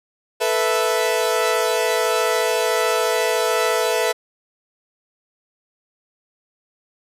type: chord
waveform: sawtooth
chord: A suspended second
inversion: none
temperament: equal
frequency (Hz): 440 / 493.9 / 659.3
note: A4 / B4 / E5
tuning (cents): 0 / 0 / 0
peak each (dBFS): -18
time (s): 0.4-4.13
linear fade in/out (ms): 20
effects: resampled to 32000 Hz